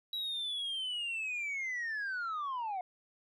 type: linear sweep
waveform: sine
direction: down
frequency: 3900 to 712 Hz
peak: -32 dBFS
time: 0.13-2.81 s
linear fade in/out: 2 ms
effects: tanh soft clip ceiling -33 dBFS